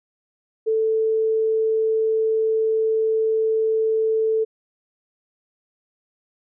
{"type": "tone", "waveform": "sine", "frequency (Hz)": 441.6, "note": "A4", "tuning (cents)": 6, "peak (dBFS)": -17, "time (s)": [0.66, 4.45], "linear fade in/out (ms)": 20, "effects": []}